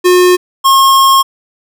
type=tone pair in turn; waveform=square; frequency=360 / 1078.8 Hz; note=F#4 / C#6; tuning=-47 / -47 cents; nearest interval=octave + perfect fifth; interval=1900 cents; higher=second; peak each=-5 dBFS; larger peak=neither; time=0.04-0.37 / 0.64-1.23 s; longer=second; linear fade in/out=20 ms; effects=none